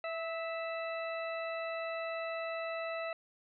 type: harmonic tone with a mistuned harmonic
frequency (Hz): 659.3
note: E5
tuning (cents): 0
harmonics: 1 / 2 / 3 / 4 / 6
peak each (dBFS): -37 / -43 / -45 / -45 / -52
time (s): 0.04-3.13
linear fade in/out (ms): 2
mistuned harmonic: 2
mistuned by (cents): -25
effects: none